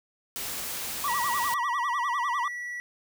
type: noise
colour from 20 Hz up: white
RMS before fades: -34 dBFS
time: 0.36-1.54 s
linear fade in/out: 0 ms
type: tone with vibrato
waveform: triangle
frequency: 1046.5 Hz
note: C6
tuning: in tune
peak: -24 dBFS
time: 1.04-2.48 s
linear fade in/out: 2 ms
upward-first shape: sine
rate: 10 Hz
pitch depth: 220 cents each way
type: tone with pitch glide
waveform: triangle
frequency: 1931 to 1945.6 Hz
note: B6 to B6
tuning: -39 to -26 cents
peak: -31 dBFS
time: 1.08-2.8 s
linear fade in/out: 0 ms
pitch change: +13 cents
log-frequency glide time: 1.68-2.39 s
effects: none